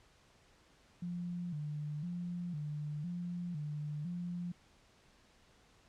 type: tone with vibrato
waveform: sine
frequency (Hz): 161.6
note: E3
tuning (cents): -34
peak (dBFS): -37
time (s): 1.02-4.52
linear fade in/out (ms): 5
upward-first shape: square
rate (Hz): 0.99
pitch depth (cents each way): 140
effects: pink hiss -66 dBFS RMS until 5.88 s + low-pass 7000 Hz 12 dB/octave